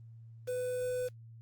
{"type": "tone with quantisation", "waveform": "triangle", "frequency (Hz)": 500, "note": "B4", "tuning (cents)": 21, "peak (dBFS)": -30, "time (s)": [0.47, 1.09], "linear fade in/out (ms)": 20, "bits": 8, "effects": ["added 114 Hz sine -49 dBFS peak until 1.41 s", "Opus 32 kbps"]}